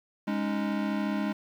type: chord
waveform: square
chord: Ab suspended fourth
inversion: none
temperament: equal with one note detuned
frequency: 206.2 / 277.2 / 311.1 Hz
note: Ab3 / Db4 / Eb4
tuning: -12 / 0 / 0 cents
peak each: -30 / -35 / -35 dBFS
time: 0.27-1.33 s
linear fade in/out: 10 ms
effects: low-pass 3000 Hz 12 dB/octave + 9-bit